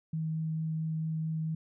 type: tone with vibrato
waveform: sine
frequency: 159.1 Hz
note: D#3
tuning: 39 cents sharp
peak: -30 dBFS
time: 0.13-1.55 s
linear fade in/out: 5 ms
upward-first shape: triangle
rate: 4.5 Hz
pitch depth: 8 cents each way
effects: none